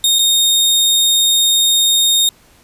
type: tone with dropouts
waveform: sawtooth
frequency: 3697 Hz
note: A#7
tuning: 15 cents flat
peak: -7 dBFS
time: 0.04-2.29 s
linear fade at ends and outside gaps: 2 ms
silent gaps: 0.187-0.191 s
effects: pink hiss -49 dBFS RMS until 2.63 s + resampled to 32000 Hz